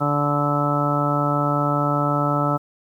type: harmonic tone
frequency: 145.3 Hz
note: D3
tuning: 18 cents flat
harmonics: 1 / 2 / 3 / 4 / 5 / 6 / 7 / 8 / 9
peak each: -23 / -25 / -33 / -26 / -29 / -30 / -32 / -35 / -23 dBFS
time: 0-2.58 s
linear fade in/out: 20 ms
effects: 9-bit